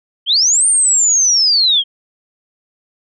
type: linear two-way sweep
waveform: sine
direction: up then down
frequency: 2960 to 8990 to 3133 Hz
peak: -9 dBFS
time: 0.26-1.84 s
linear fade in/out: 50 ms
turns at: 0.67 s
effects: none